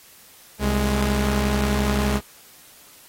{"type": "tone pair together", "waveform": "sawtooth", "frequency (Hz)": [65.41, 207.7], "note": ["C2", "G#3"], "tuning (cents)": [0, 0], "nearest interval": "octave + minor sixth", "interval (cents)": 2000, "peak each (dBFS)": -18, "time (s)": [0.59, 2.21], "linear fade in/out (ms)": 50, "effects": ["white hiss -49 dBFS RMS until 3.08 s", "AAC 48 kbps"]}